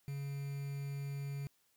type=tone with quantisation; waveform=triangle; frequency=140 Hz; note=C#3; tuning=18 cents sharp; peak=-36 dBFS; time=0.08-1.47 s; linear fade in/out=0 ms; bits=9; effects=white hiss -74 dBFS RMS until 1.76 s